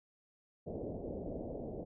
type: low-pass noise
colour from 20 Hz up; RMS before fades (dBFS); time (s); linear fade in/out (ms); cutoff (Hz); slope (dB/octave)
white; -42; 0.66-1.85; 20; 630; 48
effects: none